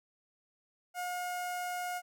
sawtooth tone with notch filter, 717 Hz, F5, 45 cents sharp, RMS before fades -37 dBFS, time 0.94-2.02 s, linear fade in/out 50 ms, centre 3800 Hz, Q 1.5, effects none

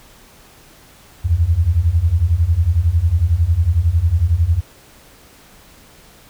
sine beating tone pair, 77.78 / 88.78 Hz, D#2 / F2, 0 / +29 cents, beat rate 11 Hz, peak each -16 / -14 dBFS, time 1.24-4.61 s, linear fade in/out 20 ms, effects pink hiss -46 dBFS RMS until 6.29 s

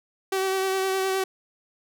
sawtooth tone with vibrato, 382 Hz, G4, 45 cents flat, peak -19 dBFS, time 0.32-1.24 s, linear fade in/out 5 ms, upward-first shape sine, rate 9.7 Hz, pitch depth 18 cents each way, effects none

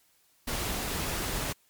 pink noise, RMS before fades -32 dBFS, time 0.47-1.53 s, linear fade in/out 10 ms, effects white hiss -66 dBFS RMS until 1.69 s + MP3 96 kbps

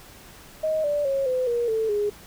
sine tone with pitch steps, 627 / 585 / 545.8 / 509.3 / 475.2 / 443.4 / 413.7 Hz, D#5 / D5 / C#5 / C5 / A#4 / A4 / G#4, +13 / -7 / -27 / -47 / +33 / +13 / -7 cents, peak -21 dBFS, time 0.63-2.1 s, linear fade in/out 10 ms, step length 210 ms, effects pink hiss -47 dBFS RMS until 2.26 s

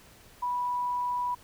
sine tone, 982 Hz, B5, 10 cents flat, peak -27 dBFS, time 0.42-1.35 s, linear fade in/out 10 ms, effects pink hiss -55 dBFS RMS until 1.43 s

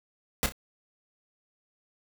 pink noise with echo, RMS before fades -25 dBFS, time 0.43-0.46 s, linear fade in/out 0 ms, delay 31 ms, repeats 2, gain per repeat -10 dB, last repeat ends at 0.522 s, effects none

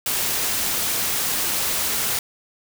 white noise, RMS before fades -23 dBFS, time 0.06-2.19 s, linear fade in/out 2 ms, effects none

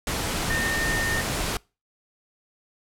sine tone in noise, 1824 Hz, A#6, 38 cents flat, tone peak -25 dBFS, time 0.5-1.21 s, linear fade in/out 2 ms, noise pink, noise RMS -27 dBFS, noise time 0.07-1.57 s, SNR -1 dB, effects noise-tail reverb RT60 0.3 s tail -25 dB re dry + low-pass 12000 Hz 12 dB/octave

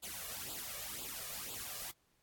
white noise with flanger, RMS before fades -44 dBFS, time 0.02-1.92 s, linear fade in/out 20 ms, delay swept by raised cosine 0.25 to 1.75 ms, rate 2 Hz, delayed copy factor +0.75, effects pink hiss -75 dBFS RMS until 2.22 s + AAC 64 kbps

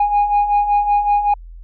sine beating tone pair, 818 / 823.3 Hz, G#5 / G#5, -26 / -15 cents, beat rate 5.3 Hz, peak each -18 / -12 dBFS, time 0-1.34 s, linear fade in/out 5 ms, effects tanh soft clip ceiling -9 dBFS + added 42 Hz sine -33 dBFS peak until 1.63 s

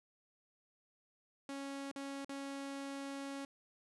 sawtooth tone with dropouts, 276.4 Hz, C#4, 5 cents flat, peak -38 dBFS, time 1.49-3.45 s, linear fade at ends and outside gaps 2 ms, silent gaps 1.915-1.96 / 2.247-2.293 s, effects resampled to 24000 Hz

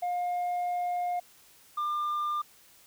sine tone pair in turn, 711 / 1198.2 Hz, F5 / D6, +31 / +34 cents, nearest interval major sixth, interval 903 cents, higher second, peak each -25 dBFS, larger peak neither, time 0.02-1.2 / 1.77-2.42 s, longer first, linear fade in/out 10 ms, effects tanh soft clip ceiling -27 dBFS + white hiss -58 dBFS RMS until 2.86 s

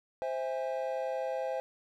triangle chord, C augmented, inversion none, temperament just, 523.3 / 654.1 / 817.6 Hz, C5 / E5 / G#5, 0 / -14 / -27 cents, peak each -32 / -35 / -37 dBFS, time 0.22-1.6 s, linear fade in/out 0 ms, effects none

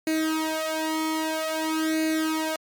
sawtooth tone with flanger, 316.4 Hz, D#4, 29 cents sharp, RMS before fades -26 dBFS, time 0.07-2.56 s, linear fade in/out 2 ms, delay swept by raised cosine 0.45 to 2.25 ms, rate 0.51 Hz, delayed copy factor +0.9, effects MP3 96 kbps

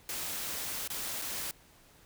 white noise with dropouts, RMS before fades -37 dBFS, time 0.09-1.51 s, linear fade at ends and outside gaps 1 ms, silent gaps 0.876-0.902 / 1.216-1.22 s, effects pink hiss -60 dBFS RMS until 2.05 s

